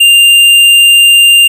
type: tone with tanh clipping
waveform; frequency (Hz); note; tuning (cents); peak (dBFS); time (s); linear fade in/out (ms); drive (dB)
triangle; 2794; F7; 0; -3; 0-1.48; 10; 16
effects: none